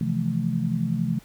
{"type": "chord", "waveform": "sine", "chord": "F major seventh", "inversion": "second", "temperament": "just", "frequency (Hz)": [130.96, 163.7, 174.61, 218.3], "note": ["C3", "E3", "F3", "A3"], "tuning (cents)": [2, -12, 0, -13], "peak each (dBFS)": [-29, -27, -28, -27], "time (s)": [0.01, 1.19], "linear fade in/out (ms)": 2, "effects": ["pink hiss -53 dBFS RMS until 1.24 s"]}